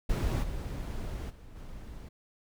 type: noise with level steps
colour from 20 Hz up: brown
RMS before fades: -28 / -36 / -49 / -44 dBFS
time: 0.09-2.09 s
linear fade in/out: 10 ms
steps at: 0.42 / 1.29 / 1.55 s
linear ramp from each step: 20 ms
effects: none